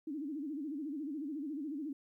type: tone with vibrato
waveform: sine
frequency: 293.7 Hz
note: D4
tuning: in tune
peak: -37 dBFS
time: 0.07-1.93 s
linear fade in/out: 5 ms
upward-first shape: sine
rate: 14 Hz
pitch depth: 160 cents each way
effects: 13-bit